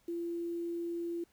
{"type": "tone with quantisation", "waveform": "sine", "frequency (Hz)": 341.1, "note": "F4", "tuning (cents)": -41, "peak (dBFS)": -34, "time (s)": [0.08, 1.24], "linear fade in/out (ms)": 5, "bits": 10, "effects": ["pink hiss -70 dBFS RMS until 1.32 s"]}